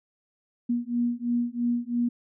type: beating tone pair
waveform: sine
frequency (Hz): 238.1 / 241.1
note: A#3 / B3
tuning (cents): +37 / -41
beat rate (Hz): 3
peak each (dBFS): -27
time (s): 0.69-2.09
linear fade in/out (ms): 10
effects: none